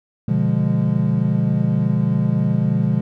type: chord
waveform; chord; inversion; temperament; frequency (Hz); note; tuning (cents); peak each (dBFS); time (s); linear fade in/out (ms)
triangle; B diminished seventh; none; equal with one note detuned; 123.47 / 146.83 / 174.61 / 205.4; B2 / D3 / F3 / Ab3; 0 / 0 / 0 / -19; -19; 0.28-3.01; 5
effects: none